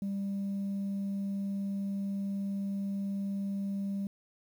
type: tone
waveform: sine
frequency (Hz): 197.8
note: G3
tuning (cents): +16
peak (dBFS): -29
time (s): 0.02-4.07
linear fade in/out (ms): 2
effects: tanh soft clip ceiling -30 dBFS + 10-bit